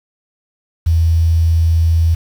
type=tone with quantisation; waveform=sine; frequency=82.4 Hz; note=E2; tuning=in tune; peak=-9 dBFS; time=0.86-2.15 s; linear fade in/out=10 ms; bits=6; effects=none